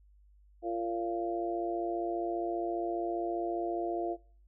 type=harmonic tone; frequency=114.9 Hz; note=A#2; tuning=25 cents flat; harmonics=3 / 4 / 5 / 6; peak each=-34 / -40 / -43 / -35 dBFS; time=0.62-4.17 s; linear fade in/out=50 ms; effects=noise-tail reverb RT60 0.5 s tail -21 dB re dry + added 50 Hz sine -58 dBFS peak until 4.47 s